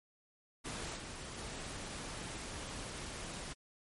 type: noise with level steps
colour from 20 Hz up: pink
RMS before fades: -42 / -46 / -44 dBFS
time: 0.64-3.54 s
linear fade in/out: 20 ms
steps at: 0.96 / 1.38 s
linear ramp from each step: 5 ms
effects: MP3 48 kbps